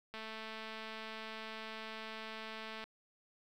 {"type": "click train", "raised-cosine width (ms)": 0.3, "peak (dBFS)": -30, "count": 595, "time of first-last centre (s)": [0.14, 2.84], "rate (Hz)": 220, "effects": ["10-bit"]}